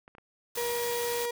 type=clicks; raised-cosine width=0.5 ms; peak=-35 dBFS; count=3; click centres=0.079 / 0.151 / 0.183 s
type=noise; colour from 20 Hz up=white; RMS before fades=-37 dBFS; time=0.55-1.26 s; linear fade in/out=5 ms
type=tone; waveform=35% pulse; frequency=476.7 Hz; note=A#4; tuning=39 cents sharp; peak=-28 dBFS; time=0.57-1.31 s; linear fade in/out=5 ms
effects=none